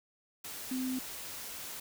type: tone in noise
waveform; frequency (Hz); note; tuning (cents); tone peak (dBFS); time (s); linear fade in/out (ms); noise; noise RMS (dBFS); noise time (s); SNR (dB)
sine; 257.8; C4; -26; -32; 0.71-0.99; 5; white; -43; 0.44-1.8; +8
effects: none